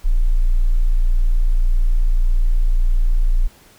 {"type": "tone", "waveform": "sine", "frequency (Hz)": 29.14, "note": "A#0", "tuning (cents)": 0, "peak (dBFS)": -11, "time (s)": [0.04, 3.48], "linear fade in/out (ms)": 20, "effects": ["pink hiss -49 dBFS RMS until 3.78 s"]}